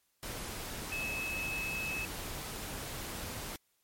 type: tone in noise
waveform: sine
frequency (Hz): 2590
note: E7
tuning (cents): -31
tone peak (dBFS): -35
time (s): 0.92-2.05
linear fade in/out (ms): 0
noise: pink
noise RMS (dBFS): -41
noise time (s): 0.23-3.56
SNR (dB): +3
effects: white hiss -75 dBFS RMS until 3.83 s + MP3 64 kbps